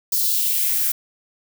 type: noise with high-pass filter sweep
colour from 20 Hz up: violet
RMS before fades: -20 dBFS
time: 0.12-0.92 s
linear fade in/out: 5 ms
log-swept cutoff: 4900 to 1400 Hz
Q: 2.2
effects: none